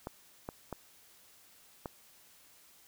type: clicks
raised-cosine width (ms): 1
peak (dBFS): -24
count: 4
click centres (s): 0.071 / 0.489 / 0.727 / 1.858
effects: white hiss -61 dBFS RMS until 2.87 s